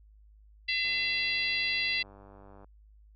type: harmonic tone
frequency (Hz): 676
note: E5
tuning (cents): +43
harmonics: 3 / 4 / 5 / 6 / 7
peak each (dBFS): -32 / -31 / -37 / -36 / -36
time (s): 0.68-2.03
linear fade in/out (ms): 10
type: click train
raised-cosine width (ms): 1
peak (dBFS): -39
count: 179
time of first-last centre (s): 0.85-2.644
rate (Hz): 99.2
effects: added 52 Hz sine -54 dBFS peak until 3.15 s